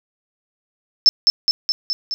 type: tone with echo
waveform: sine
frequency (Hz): 5274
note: E8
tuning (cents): 0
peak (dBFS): -6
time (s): 1.06-1.09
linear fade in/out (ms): 0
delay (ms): 210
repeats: 5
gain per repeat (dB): -3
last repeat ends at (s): 2.14
effects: none